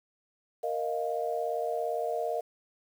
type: chord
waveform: sine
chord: Bb suspended fourth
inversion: none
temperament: just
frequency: 466.2 / 621.6 / 699.2 Hz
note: Bb4 / Eb5 / F5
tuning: 0 / -2 / +2 cents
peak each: -33 dBFS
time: 0.63-2.41 s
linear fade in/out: 10 ms
effects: 9-bit